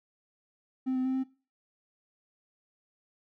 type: tone with pitch steps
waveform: triangle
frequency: 260.1 / 257 / 261.2 / 262.9 Hz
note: C4 / C4 / C4 / C4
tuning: -10 / -31 / -3 / +8 cents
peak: -24 dBFS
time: 0.86-1.24 s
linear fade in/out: 20 ms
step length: 95 ms
effects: noise-tail reverb RT60 0.3 s tail -18 dB re dry + tanh soft clip ceiling -21 dBFS